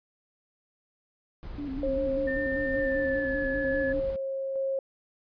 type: noise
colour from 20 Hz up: brown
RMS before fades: -39 dBFS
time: 1.43-4.16 s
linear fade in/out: 0 ms
type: tone with vibrato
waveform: sine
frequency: 277.2 Hz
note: C#4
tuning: in tune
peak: -32 dBFS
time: 1.58-4 s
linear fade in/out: 5 ms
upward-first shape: square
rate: 5.1 Hz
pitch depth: 71 cents each way
type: tone with tremolo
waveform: sine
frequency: 539 Hz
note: C#5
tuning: 49 cents flat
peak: -26 dBFS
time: 1.83-4.79 s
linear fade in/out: 2 ms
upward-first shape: square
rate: 1.1 Hz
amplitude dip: 30%
type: tone with pitch glide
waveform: sine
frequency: 1800 to 1709.8 Hz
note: A6 to G#6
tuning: +39 to +50 cents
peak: -31 dBFS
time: 2.27-3.93 s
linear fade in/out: 10 ms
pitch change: -89 cents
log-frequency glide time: 2.76-3.39 s
effects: resampled to 11025 Hz